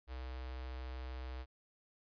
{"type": "tone with notch filter", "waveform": "square", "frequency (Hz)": 63.8, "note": "C2", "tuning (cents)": -43, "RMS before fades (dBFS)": -44, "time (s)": [0.07, 1.46], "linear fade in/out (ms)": 50, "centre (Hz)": 180, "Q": 0.55, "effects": ["resampled to 11025 Hz"]}